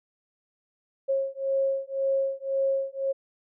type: beating tone pair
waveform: sine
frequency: 541 / 542.9 Hz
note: C#5 / C#5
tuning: -42 / -36 cents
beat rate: 1.9 Hz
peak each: -27 dBFS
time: 1.08-3.13 s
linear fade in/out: 20 ms
effects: none